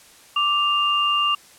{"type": "tone pair together", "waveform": "sine", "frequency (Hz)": [1174.7, 2800], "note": ["D6", "F7"], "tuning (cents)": [0, 4], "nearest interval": "octave + minor third", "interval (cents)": 1504, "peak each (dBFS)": -20, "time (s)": [0.36, 1.35], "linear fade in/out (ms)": 5, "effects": ["white hiss -49 dBFS RMS until 1.58 s", "low-pass 11000 Hz 12 dB/octave"]}